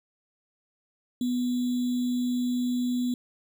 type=tone with sample-and-hold; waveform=sine; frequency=246.9 Hz; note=B3; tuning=in tune; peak=-24 dBFS; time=1.21-3.14 s; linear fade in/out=2 ms; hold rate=3675 Hz; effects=none